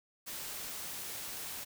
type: noise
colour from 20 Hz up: white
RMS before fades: -42 dBFS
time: 0.26-1.65 s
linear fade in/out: 20 ms
effects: none